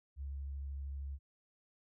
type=tone with vibrato; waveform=sine; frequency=69.3 Hz; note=C#2; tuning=in tune; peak=-39 dBFS; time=0.16-1.19 s; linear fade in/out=50 ms; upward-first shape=triangle; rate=13 Hz; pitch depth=19 cents each way; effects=none